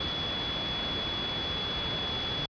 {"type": "tone in noise", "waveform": "sine", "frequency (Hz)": 3393, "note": "G#7", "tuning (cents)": 36, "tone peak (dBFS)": -32, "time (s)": [0, 2.46], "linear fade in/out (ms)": 5, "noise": "pink", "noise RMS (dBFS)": -34, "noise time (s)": [0, 2.46], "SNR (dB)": -1, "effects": ["high-pass 60 Hz 12 dB/octave", "resampled to 11025 Hz"]}